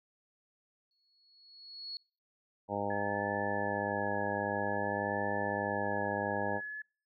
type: tone with exponential growth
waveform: sine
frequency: 4356 Hz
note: C#8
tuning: 31 cents flat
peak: -37 dBFS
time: 0.91-1.97 s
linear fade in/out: 1 ms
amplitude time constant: 230 ms
type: harmonic tone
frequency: 101.7 Hz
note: G#2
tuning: 36 cents flat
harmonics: 1 / 2 / 3 / 4 / 5 / 6 / 7 / 8 / 9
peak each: -44 / -41 / -43 / -43 / -39 / -39 / -44 / -38 / -40 dBFS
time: 2.68-6.61 s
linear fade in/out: 50 ms
type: tone with vibrato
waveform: sine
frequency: 1710 Hz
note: A6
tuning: 50 cents flat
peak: -38 dBFS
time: 2.9-6.82 s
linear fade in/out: 5 ms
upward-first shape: sine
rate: 0.52 Hz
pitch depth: 34 cents each way
effects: noise-tail reverb RT60 0.4 s tail -26 dB re dry